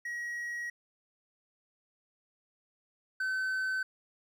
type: tone pair in turn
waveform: triangle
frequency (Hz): 1904 / 1527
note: A#6 / G6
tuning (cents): +36 / -46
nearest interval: major third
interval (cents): 382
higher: first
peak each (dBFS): -33 / -28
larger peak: second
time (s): 0.05-0.7 / 3.2-3.83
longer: first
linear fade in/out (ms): 5
effects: none